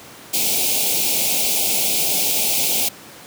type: band-stop noise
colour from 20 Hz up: white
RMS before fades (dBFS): -19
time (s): 0.33-2.89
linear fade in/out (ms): 10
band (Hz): 880 to 2200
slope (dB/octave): 96
effects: pink hiss -40 dBFS RMS until 3.26 s + high-pass 150 Hz 12 dB/octave